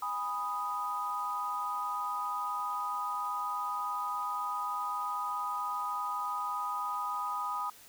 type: chord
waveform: sine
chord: G# minor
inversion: none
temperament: equal with one note detuned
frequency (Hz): 819.6 / 987.8 / 1244.5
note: G#5 / B5 / D#6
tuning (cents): -23 / 0 / 0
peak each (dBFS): -40 / -37 / -34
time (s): 0.02-7.7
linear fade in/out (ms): 5
effects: white hiss -55 dBFS RMS until 7.88 s